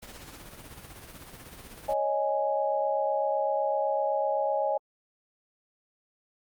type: noise with tremolo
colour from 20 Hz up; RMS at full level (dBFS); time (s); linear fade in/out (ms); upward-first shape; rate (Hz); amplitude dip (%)
pink; -44; 0.02-1.94; 10; sine; 16; 45
type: chord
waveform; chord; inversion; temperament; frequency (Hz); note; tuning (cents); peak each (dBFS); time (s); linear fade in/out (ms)
sine; C# suspended second; none; equal; 554.4 / 622.3 / 830.6; C#5 / D#5 / G#5; 0 / 0 / 0; -29; 1.88-4.78; 10
effects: Opus 48 kbps